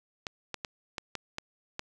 clicks, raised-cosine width 0.2 ms, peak -17 dBFS, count 7, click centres 0.268 / 0.543 / 0.648 / 0.982 / 1.153 / 1.384 / 1.794 s, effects none

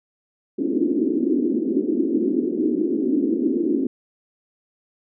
white band-pass noise, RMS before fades -21 dBFS, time 0.58-3.87 s, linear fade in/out 5 ms, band 240 to 360 Hz, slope 48 dB/octave, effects none

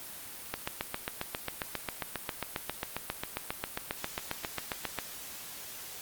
click train, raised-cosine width 0.3 ms, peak -15 dBFS, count 34, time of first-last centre 0.54-4.987 s, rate 7.42 Hz, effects white hiss -44 dBFS RMS until 6.01 s + Opus 32 kbps

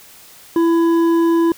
sine tone with hard clipping, 333.7 Hz, E4, 21 cents sharp, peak -13 dBFS, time 0.56-1.52 s, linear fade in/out 2 ms, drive 7 dB, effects white hiss -43 dBFS RMS until 1.57 s

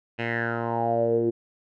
10% pulse tone with low-pass filter sweep, 116.54 Hz, A#2, in tune, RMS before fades -25 dBFS, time 0.18-1.31 s, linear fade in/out 20 ms, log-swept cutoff 2500 to 350 Hz, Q 6.8, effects none

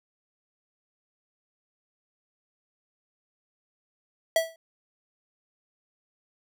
square tone with exponential decay, 654 Hz, E5, 14 cents flat, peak -17 dBFS, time 4.36-4.56 s, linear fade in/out 2 ms, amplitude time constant 43 ms, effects none

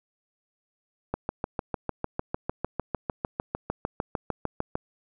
click train, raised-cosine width 1 ms, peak -13 dBFS, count 25, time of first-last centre 1.14-4.754 s, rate 6.64 Hz, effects none

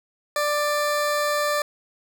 20% pulse tone, 590 Hz, D5, 8 cents sharp, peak -16 dBFS, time 0.36-1.62 s, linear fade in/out 2 ms, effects none

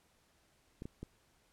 clicks, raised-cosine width 3 ms, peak -30 dBFS, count 3, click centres 0.821 / 0.855 / 1.03 s, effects pink hiss -71 dBFS RMS until 1.52 s + low-pass 12000 Hz 12 dB/octave

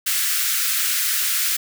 white high-pass noise, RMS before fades -21 dBFS, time 0.06-1.57 s, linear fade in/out 10 ms, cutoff 1300 Hz, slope 48 dB/octave, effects none

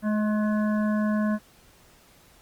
harmonic tone with a mistuned harmonic, 212.8 Hz, G#3, 42 cents sharp, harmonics 1 / 3 / 5 / 7 / 8, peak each -22 / -32 / -36 / -39 / -40 dBFS, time 0.02-1.39 s, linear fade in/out 50 ms, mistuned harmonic 3, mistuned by -16 cents, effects pink hiss -56 dBFS RMS until 2.41 s + Opus 32 kbps

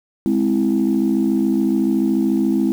sine chord, Ab augmented, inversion none, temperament equal with one note detuned, 207.7 / 261.6 / 328.7 Hz, Ab3 / C4 / E4, 0 / 0 / -5 cents, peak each -18 dBFS, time 0.26-2.72 s, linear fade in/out 0 ms, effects tanh soft clip ceiling -8 dBFS + 7-bit

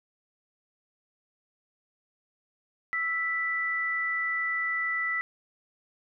sine tone pair together, 1322.3 / 1975.5 Hz, E6 / B6, +5 / 0 cents, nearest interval perfect fifth, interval 695 cents, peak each -34 / -27 dBFS, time 2.93-5.21 s, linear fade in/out 0 ms, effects none

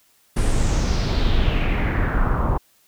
brown noise with low-pass filter sweep, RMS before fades -19 dBFS, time 0.36-2.58 s, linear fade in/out 10 ms, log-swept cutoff 10000 to 980 Hz, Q 3.5, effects white hiss -59 dBFS RMS until 2.87 s

